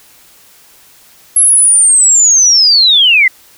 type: linear sweep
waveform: sine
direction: down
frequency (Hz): 11175 to 1975.5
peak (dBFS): -4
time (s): 1.36-3.28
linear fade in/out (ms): 5
effects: white hiss -43 dBFS RMS until 3.57 s